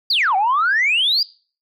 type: exponential two-way sweep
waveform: sine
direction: down then up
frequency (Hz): 4941 to 740 to 4941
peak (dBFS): -13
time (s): 0.1-1.23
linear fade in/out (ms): 5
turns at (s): 0.36
effects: noise-tail reverb RT60 0.4 s tail -22 dB re dry + tanh soft clip ceiling -10 dBFS